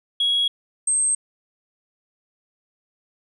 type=tone pair in turn; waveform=sine; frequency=3322 / 8352 Hz; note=G#7 / C9; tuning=0 / -4 cents; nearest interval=octave + major third; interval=1596 cents; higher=second; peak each=-16 dBFS; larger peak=neither; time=0.2-0.48 / 0.87-1.15 s; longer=neither; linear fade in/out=5 ms; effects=tanh soft clip ceiling -14 dBFS